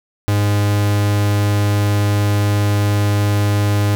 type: tone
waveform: 45% pulse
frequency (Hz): 102.8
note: G#2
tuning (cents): -17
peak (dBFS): -13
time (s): 0.28-3.95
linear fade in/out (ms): 0
effects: none